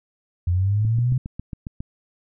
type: linear sweep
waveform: sine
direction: up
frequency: 85.3 to 130 Hz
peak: -17 dBFS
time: 0.47-1.18 s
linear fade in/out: 5 ms
type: click train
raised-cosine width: 5 ms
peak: -18 dBFS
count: 8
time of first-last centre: 0.85-1.805 s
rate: 7.33 Hz
effects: none